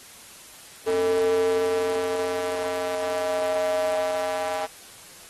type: tone with high-pass filter sweep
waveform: square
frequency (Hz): 89.6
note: F2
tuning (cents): +45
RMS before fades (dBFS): -25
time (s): 0.86-4.67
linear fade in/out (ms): 20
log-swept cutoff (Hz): 420 to 710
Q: 7.6
effects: white hiss -46 dBFS RMS until 5.29 s + AAC 32 kbps